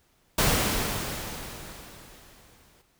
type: noise with exponential decay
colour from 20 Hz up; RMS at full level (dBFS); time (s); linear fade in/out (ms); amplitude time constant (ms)
pink; -21; 0.38-2.82; 5; 530
effects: pink hiss -66 dBFS RMS until 2.99 s